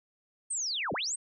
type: linear two-way sweep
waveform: sine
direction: down then up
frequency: 8690 to 105.4 to 8690 Hz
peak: -30 dBFS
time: 0.5-1.16 s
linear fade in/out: 10 ms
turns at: 0.93 s
effects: none